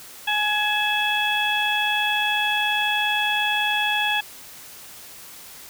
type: harmonic tone with a mistuned harmonic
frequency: 839 Hz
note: G#5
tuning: 17 cents sharp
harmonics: 1 / 2 / 3 / 4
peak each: -25 / -25 / -25 / -25 dBFS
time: 0.27-4.21 s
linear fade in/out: 10 ms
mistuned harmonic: 3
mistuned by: +61 cents
effects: white hiss -42 dBFS RMS until 5.69 s